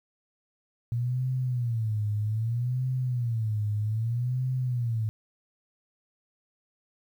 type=tone with vibrato; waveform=sine; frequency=116.3 Hz; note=A#2; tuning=4 cents flat; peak=-25 dBFS; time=0.92-5.09 s; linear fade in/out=0 ms; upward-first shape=sine; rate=0.63 Hz; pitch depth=180 cents each way; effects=10-bit